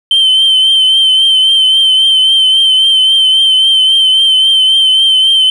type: tone with vibrato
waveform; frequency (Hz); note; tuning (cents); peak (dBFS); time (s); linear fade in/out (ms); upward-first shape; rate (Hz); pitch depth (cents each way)
sine; 3102; G7; -19; -3; 0.11-5.5; 2; triangle; 3.7; 40
effects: tanh soft clip ceiling -3 dBFS + 7-bit